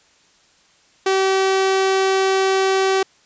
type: tone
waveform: sawtooth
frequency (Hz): 383.6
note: G4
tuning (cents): -37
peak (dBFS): -11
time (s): 1.06-3.03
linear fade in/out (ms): 5
effects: white hiss -55 dBFS RMS until 3.25 s + resampled to 16000 Hz